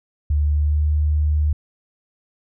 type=tone with pitch glide; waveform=sine; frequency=73.9 to 75.37 Hz; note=D2 to D2; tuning=+11 to +45 cents; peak=-15 dBFS; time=0.3-1.53 s; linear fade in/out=5 ms; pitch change=+34 cents; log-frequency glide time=0.45-0.96 s; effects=none